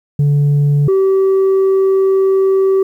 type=tone pair in turn; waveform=sine; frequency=144.5 / 384.9 Hz; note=D3 / G4; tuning=-28 / -32 cents; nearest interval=octave + perfect fourth; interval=1696 cents; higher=second; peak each=-6 dBFS; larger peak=neither; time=0.19-0.88 / 0.88-2.83 s; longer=second; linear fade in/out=5 ms; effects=tanh soft clip ceiling -8 dBFS + 8-bit